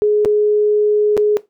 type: tone with dropouts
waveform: sine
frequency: 419.8 Hz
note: G#4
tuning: 19 cents sharp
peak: -10 dBFS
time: 0.02-1.37 s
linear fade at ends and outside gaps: 0 ms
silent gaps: 0.249-0.257 / 1.168-1.176 s
effects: noise-tail reverb RT60 0.2 s tail -17 dB re dry